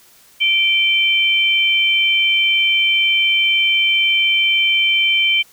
sine tone pair together, 2349 / 3093 Hz, D7 / G7, 0 / -24 cents, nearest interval perfect fourth, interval 476 cents, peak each -15 dBFS, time 0.4-5.43 s, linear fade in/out 20 ms, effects white hiss -49 dBFS RMS until 5.52 s

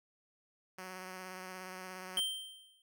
5% pulse tone with vibrato, 185.4 Hz, F#3, 4 cents sharp, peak -33 dBFS, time 0.78-2.2 s, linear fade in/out 5 ms, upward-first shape triangle, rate 17 Hz, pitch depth 24 cents each way
square tone with exponential decay, 3136 Hz, G7, in tune, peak -29 dBFS, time 2.17-2.82 s, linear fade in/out 2 ms, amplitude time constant 140 ms
effects none

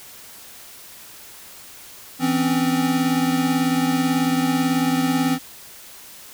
square tone cluster, 165 / 257.8 / 276 Hz, E3 / C4 / C#4, +2 / -26 / -7 cents, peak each -27 / -20 / -25 dBFS, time 2.19-5.39 s, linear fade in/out 50 ms, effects white hiss -42 dBFS RMS until 6.33 s

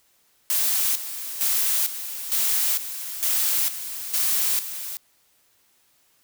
blue noise with tremolo, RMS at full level -22 dBFS, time 0.5-4.97 s, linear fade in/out 0 ms, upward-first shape square, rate 1.1 Hz, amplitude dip 70%, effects white hiss -63 dBFS RMS until 6.23 s

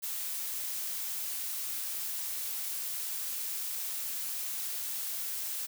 blue noise, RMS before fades -36 dBFS, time 0.02-5.67 s, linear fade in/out 20 ms, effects none

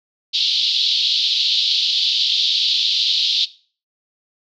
white band-pass noise, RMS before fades -18 dBFS, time 0.33-3.46 s, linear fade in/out 20 ms, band 3200 to 4400 Hz, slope 48 dB/octave, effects noise-tail reverb RT60 0.4 s tail -18 dB re dry

